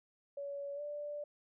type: tone with pitch glide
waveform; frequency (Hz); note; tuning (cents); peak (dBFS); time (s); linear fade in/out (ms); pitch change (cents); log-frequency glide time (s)
sine; 565 to 587; C#5 to D5; +33 to -1; -39; 0.37-1.24; 5; +66; 0.75-0.81
effects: none